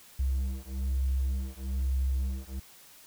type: beating tone pair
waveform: triangle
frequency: 65.41 / 66.51 Hz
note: C2 / C2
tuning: 0 / +29 cents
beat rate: 1.1 Hz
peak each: -27 dBFS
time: 0.19-2.6 s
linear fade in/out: 10 ms
effects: tanh soft clip ceiling -22 dBFS + white hiss -54 dBFS RMS until 3.06 s